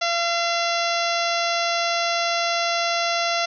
harmonic tone, 683 Hz, F5, 39 cents flat, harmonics 1 / 2 / 3 / 4 / 5 / 6 / 7 / 8 / 9, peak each -24 / -27 / -29 / -30 / -31 / -32 / -32 / -33 / -34 dBFS, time 0.01-3.46 s, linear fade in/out 10 ms, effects none

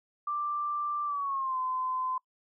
sine tone with pitch glide, 1179 to 1026.4 Hz, D6 to C6, +6 to -34 cents, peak -29 dBFS, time 0.27-2.18 s, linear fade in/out 5 ms, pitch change -240 cents, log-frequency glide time 1.05-1.58 s, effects noise-tail reverb RT60 0.1 s tail -23 dB re dry

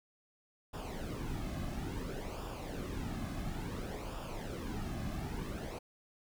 brown noise with flanger, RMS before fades -40 dBFS, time 0.73-5.79 s, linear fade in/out 10 ms, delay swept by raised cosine 0.48 to 2.18 ms, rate 0.58 Hz, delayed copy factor -0.65, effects none

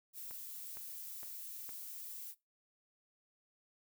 violet noise, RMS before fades -47 dBFS, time 0.13-2.35 s, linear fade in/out 50 ms
click train, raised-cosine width 0.5 ms, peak -38 dBFS, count 4, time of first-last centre 0.31-1.692 s, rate 2.17 Hz
effects noise-tail reverb RT60 0.2 s tail -19 dB re dry

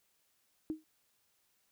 sine tone with exponential decay, 313.3 Hz, D#4, 12 cents sharp, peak -30 dBFS, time 0.7-0.84 s, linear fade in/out 0 ms, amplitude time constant 29 ms, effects white hiss -75 dBFS RMS until 1.71 s

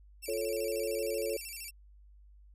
5% pulse tone with vibrato, 2500 Hz, D#7, 8 cents sharp, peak -32 dBFS, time 0.22-1.71 s, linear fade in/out 20 ms, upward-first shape square, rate 13 Hz, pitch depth 130 cents each way
sine chord, F augmented, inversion none, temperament equal with one note detuned, 350.4 / 440 / 554.4 Hz, F4 / A4 / C#5, +6 / 0 / 0 cents, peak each -39 / -34 / -35 dBFS, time 0.28-1.37 s, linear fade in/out 5 ms
effects added 50 Hz sine -54 dBFS peak until 2.54 s + resampled to 32000 Hz

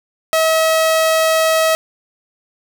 sawtooth tone, 642 Hz, E5, 46 cents flat, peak -8 dBFS, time 0.33-1.75 s, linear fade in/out 0 ms, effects none

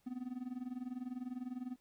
triangle tone with tremolo, 250.8 Hz, B3, 27 cents sharp, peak -35 dBFS, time 0.06-1.76 s, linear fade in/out 10 ms, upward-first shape sine, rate 20 Hz, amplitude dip 85%, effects pink hiss -75 dBFS RMS until 1.8 s

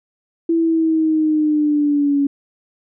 sine linear sweep, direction down, 333.1 to 280 Hz, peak -13 dBFS, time 0.49-2.27 s, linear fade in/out 5 ms, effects none

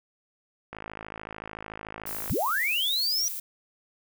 click train, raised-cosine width 0.5 ms, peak -22 dBFS, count 85, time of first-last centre 0.73-2.297 s, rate 53.6 Hz
violet noise, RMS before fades -35 dBFS, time 2.06-3.4 s, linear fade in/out 5 ms
sine linear sweep, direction up, 36.71 to 5900 Hz, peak -24 dBFS, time 2.3-3.28 s, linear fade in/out 0 ms
effects none

